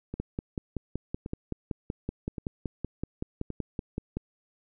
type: two click trains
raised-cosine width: 3 ms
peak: -22 / -18 dBFS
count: 4 / 22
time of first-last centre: 0.14-3.503 / 0.2-4.17 s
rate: 0.892 / 5.29 Hz
effects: none